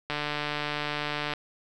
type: click train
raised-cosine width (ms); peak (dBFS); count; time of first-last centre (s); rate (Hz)
0.3; -14; 184; 0.1-1.336; 148
effects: none